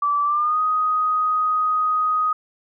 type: tone with pitch glide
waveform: sine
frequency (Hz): 1160 to 1250.5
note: D6 to D#6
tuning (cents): -22 to +8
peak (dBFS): -17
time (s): 0.02-2.33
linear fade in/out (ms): 5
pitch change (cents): +130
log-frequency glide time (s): 0.24-0.6
effects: none